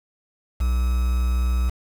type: tone with quantisation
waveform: triangle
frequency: 61.9 Hz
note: B1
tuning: 5 cents sharp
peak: -16 dBFS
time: 0.6-1.7 s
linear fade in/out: 10 ms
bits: 6
effects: none